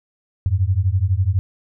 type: beating tone pair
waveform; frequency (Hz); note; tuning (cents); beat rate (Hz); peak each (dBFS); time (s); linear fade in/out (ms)
sine; 88.6 / 100.6; F2 / G2; +25 / +45; 12; -18; 0.46-1.39; 0
effects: none

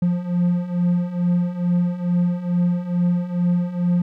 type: beating tone pair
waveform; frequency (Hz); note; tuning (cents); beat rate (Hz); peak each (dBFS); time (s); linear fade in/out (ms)
triangle; 174.61 / 176.91; F3 / F3; 0 / +23; 2.3; -21 / -17; 0.02-4.02; 5
effects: none

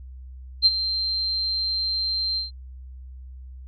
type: tone with ADSR envelope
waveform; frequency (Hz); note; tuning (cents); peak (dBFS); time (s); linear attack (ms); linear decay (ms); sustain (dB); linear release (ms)
sine; 4146; C8; -17; -10; 0.62-2.51; 40; 34; -12; 140
effects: added 64 Hz sine -37 dBFS peak until 3.67 s + MP3 48 kbps

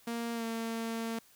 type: tone with pitch glide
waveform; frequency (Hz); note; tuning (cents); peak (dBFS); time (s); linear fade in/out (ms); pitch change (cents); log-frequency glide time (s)
sawtooth; 233.1 to 227.5; A#3 to A#3; 0 to -42; -30; 0.07-1.19; 5; -42; 0.34-0.44
effects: white hiss -62 dBFS RMS until 1.35 s

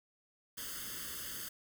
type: noise with comb filter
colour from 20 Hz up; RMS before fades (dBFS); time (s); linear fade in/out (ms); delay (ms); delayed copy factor
white; -43; 0.57-1.49; 10; 0.62; +0.9
effects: none

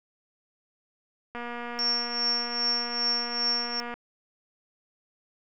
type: click train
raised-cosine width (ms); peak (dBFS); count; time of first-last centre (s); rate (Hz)
0.5; -22; 620; 1.35-3.94; 239
type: tone with tremolo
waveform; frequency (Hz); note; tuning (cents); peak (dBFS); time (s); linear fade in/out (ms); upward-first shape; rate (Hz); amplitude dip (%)
sine; 5480; F8; -34; -22; 1.79-3.8; 0; triangle; 2.5; 80
effects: none

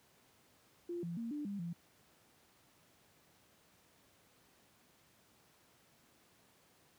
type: tone with pitch steps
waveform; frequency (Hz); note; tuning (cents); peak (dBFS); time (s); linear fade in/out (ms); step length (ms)
sine; 347 / 170.4 / 231 / 295.5 / 200.9 / 170.5; F4 / F3 / A#3 / D4 / G3 / F3; -11 / -42 / -16 / +11 / +43 / -41; -38; 0.89-1.73; 5; 140
effects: pink hiss -68 dBFS RMS until 6.98 s + high-pass 100 Hz 12 dB/octave

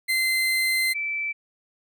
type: tone pair in turn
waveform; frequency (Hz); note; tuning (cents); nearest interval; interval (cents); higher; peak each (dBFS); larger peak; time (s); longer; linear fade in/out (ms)
35% pulse / sine; 2070 / 2323; C7 / D7; -19 / -20; major second; 199; second; -19 / -25; first; 0.08-0.94 / 0.94-1.33; first; 20
effects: none

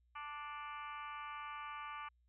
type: harmonic tone with a mistuned harmonic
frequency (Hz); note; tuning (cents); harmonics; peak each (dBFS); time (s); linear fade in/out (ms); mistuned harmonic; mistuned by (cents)
293.7; D4; 0; 3 / 4 / 5 / 6 / 7 / 8 / 9 / 10; -51 / -46 / -55 / -58 / -59 / -54 / -61 / -60; 0.15-2.09; 10; 7; +37
effects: added 60 Hz sine -70 dBFS peak until 2.28 s

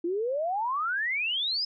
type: exponential sweep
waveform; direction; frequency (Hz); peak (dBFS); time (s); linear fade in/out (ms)
sine; up; 329.6 to 5180; -26; 0.04-1.65; 5
effects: none

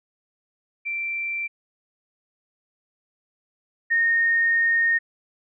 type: tone pair in turn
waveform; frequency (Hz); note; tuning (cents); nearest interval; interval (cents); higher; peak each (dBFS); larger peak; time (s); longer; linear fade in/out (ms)
sine; 2349 / 1844.6; D7 / A#6; 0 / -19; major third; 419; first; -25 / -17; second; 0.85-1.48 / 3.9-4.99; second; 20
effects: none

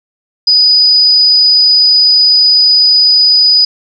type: tone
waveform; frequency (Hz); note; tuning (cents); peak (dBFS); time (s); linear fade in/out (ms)
sine; 4964; D#8; -5; -4; 0.47-3.65; 5
effects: none

